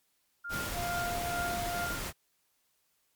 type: tone with tremolo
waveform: sine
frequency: 1403 Hz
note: F6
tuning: 8 cents sharp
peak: -34 dBFS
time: 0.44-2.04 s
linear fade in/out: 10 ms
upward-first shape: sine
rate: 2.3 Hz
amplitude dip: 95%
type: noise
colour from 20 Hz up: pink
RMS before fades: -37 dBFS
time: 0.49-2.13 s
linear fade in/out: 50 ms
type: tone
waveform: triangle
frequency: 698.5 Hz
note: F5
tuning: in tune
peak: -32 dBFS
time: 0.73-1.89 s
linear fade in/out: 50 ms
effects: white hiss -74 dBFS RMS until 3.15 s + MP3 96 kbps